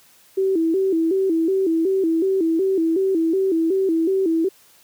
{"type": "tone with vibrato", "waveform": "sine", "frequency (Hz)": 354.1, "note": "F4", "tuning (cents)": 24, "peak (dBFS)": -16, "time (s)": [0.37, 4.49], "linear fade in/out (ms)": 10, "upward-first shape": "square", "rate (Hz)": 2.7, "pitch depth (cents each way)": 140, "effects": ["white hiss -53 dBFS RMS until 4.83 s", "high-pass 80 Hz 12 dB/octave"]}